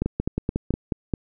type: two click trains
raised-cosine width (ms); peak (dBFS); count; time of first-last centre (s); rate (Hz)
3; -10 / -10; 5 / 6; 0.02-0.739 / 0.06-1.138; 5.56 / 4.64
effects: none